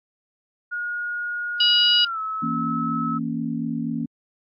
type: tone with pitch glide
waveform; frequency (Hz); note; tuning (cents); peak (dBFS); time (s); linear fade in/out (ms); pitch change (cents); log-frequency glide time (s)
sine; 1438 to 1296; F#6 to E6; -50 to -30; -25; 0.71-3.19; 20; -180; 2.02-2.19
type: harmonic tone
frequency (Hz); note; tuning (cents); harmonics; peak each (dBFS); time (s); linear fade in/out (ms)
969; B5; -33; 3 / 4 / 5; -16 / -25 / -22; 1.6-2.05; 5
type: chord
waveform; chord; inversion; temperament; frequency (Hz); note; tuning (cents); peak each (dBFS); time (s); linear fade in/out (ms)
sine; A# diminished; second; equal; 164.81 / 233.1 / 277.2; E3 / A#3 / C#4; 0 / 0 / 0; -30 / -26 / -29; 2.42-4.06; 10
effects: AAC 48 kbps